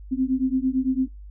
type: beating tone pair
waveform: sine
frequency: 256.4 / 265.3 Hz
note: C4 / C4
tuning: -35 / +24 cents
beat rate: 8.9 Hz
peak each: -23 dBFS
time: 0.11-1.08 s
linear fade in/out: 20 ms
effects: noise-tail reverb RT60 0.2 s tail -26 dB re dry + added 50 Hz sine -38 dBFS peak until 1.3 s